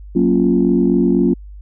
sine chord, Gb major seventh, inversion none, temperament equal, 185 / 233.1 / 277.2 / 349.2 Hz, Gb3 / Bb3 / Db4 / F4, 0 / 0 / 0 / 0 cents, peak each -16 dBFS, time 0.15-1.34 s, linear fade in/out 10 ms, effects tanh soft clip ceiling -2 dBFS + added 50 Hz sine -32 dBFS peak until 1.61 s

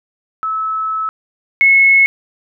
sine tone pair in turn, 1300 / 2186 Hz, E6 / C#7, -24 / -25 cents, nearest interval major sixth, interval 899 cents, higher second, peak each -16 / -6 dBFS, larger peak second, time 0.43-1.09 / 1.61-2.06 s, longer first, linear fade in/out 0 ms, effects none

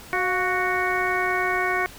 harmonic tone with a mistuned harmonic, 370 Hz, F#4, in tune, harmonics 1 / 2 / 3 / 4 / 5 / 6, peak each -28 / -28 / -28 / -28 / -28 / -28 dBFS, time 0.13-1.86 s, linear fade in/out 0 ms, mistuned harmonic 2, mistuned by -59 cents, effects pink hiss -43 dBFS RMS until 1.98 s

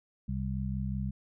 harmonic tone, 65.41 Hz, C2, in tune, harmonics 1 / 2 / 3, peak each -35 / -35 / -35 dBFS, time 0.28-1.11 s, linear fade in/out 10 ms, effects none

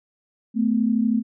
sine tone pair together, 219.7 / 252.3 Hz, A3 / B3, -2 / +37 cents, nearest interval major second, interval 239 cents, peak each -19 / -22 dBFS, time 0.54-1.23 s, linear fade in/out 50 ms, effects none

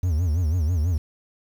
triangle tone with vibrato, 82.6 Hz, E2, 4 cents sharp, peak -17 dBFS, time 0.03-0.98 s, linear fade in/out 5 ms, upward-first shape sine, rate 6.1 Hz, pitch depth 190 cents each way, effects 8-bit

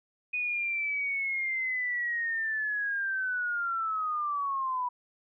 sine linear sweep, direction down, 2489 to 977 Hz, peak -28 dBFS, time 0.33-4.89 s, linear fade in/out 10 ms, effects none

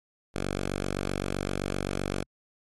5% pulse tone, 47.74 Hz, G1, 45 cents flat, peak -18 dBFS, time 0.34-2.24 s, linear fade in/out 20 ms, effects AAC 32 kbps

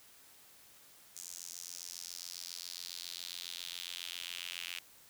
sawtooth tone with high-pass filter sweep, 87.31 Hz, F2, in tune, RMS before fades -45 dBFS, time 1.16-4.79 s, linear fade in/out 0 ms, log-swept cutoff 6800 to 2700 Hz, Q 2.9, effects white hiss -60 dBFS RMS until 5.09 s

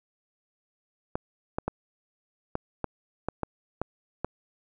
clicks, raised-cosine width 1 ms, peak -14 dBFS, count 9, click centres 1.155 / 1.585 / 1.68 / 2.554 / 2.843 / 3.286 / 3.433 / 3.816 / 4.246 s, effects none

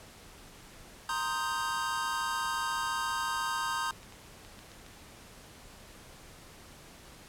square chord, C minor seventh, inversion third, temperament equal, 932.3 / 1046.5 / 1244.5 / 1568 Hz, Bb5 / C6 / Eb6 / G6, 0 / 0 / 0 / 0 cents, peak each -37 dBFS, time 1.09-3.91 s, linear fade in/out 2 ms
clicks, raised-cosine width 0.2 ms, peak -33 dBFS, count 7, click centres 3.861 / 4.031 / 4.124 / 4.449 / 4.591 / 4.717 / 4.864 s
effects pink hiss -52 dBFS RMS until 7.28 s + low-pass 12000 Hz 12 dB/octave

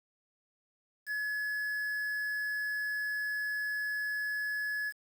triangle tone with quantisation, 1700 Hz, G#6, 40 cents sharp, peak -30 dBFS, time 1.06-4.93 s, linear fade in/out 50 ms, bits 8, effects none

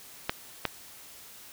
clicks, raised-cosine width 0.3 ms, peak -10 dBFS, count 2, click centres 0.295 / 0.653 s, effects white hiss -49 dBFS RMS until 1.52 s

